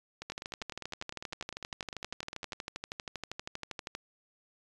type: two click trains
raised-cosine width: 0.2 ms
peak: -23 / -20 dBFS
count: 24 / 47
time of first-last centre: 0.22-2.532 / 0.3-3.951 s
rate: 9.95 / 12.6 Hz
effects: resampled to 24000 Hz